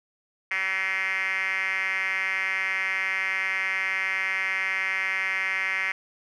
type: tone with band-pass filter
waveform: 5% pulse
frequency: 190.6 Hz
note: G3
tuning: 48 cents flat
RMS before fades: -27 dBFS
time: 0.51-5.92 s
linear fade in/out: 2 ms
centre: 2100 Hz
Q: 5.6
effects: none